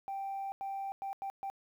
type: tone bursts at uneven times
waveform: sine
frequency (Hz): 784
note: G5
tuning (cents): 0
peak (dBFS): -34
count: 5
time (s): 0.08-0.52 / 0.61-0.92 / 1.02-1.13 / 1.22-1.3 / 1.43-1.5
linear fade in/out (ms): 0
effects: tanh soft clip ceiling -33 dBFS + 11-bit